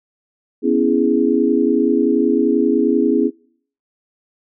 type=chord; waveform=sine; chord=C# minor seventh; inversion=third; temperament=equal; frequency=246.9 / 277.2 / 329.6 / 415.3 Hz; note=B3 / C#4 / E4 / G#4; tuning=0 / 0 / 0 / 0 cents; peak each=-18 dBFS; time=0.62-3.31 s; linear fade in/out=50 ms; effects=noise-tail reverb RT60 0.6 s tail -26 dB re dry